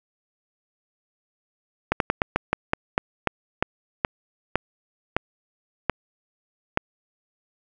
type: slowing click train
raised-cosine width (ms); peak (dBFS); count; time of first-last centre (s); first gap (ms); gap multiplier
0.5; -4; 15; 1.92-6.774; 82; 1.2
effects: none